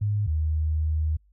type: tone pair in turn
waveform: sine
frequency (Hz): 103.83 / 77.78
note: G#2 / D#2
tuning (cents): 0 / 0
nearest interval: perfect fourth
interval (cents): 500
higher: first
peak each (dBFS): -22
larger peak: neither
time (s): 0.01-0.27 / 0.27-1.17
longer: second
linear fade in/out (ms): 10
effects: noise-tail reverb RT60 0.1 s tail -24 dB re dry + added 50 Hz sine -57 dBFS peak until 1.32 s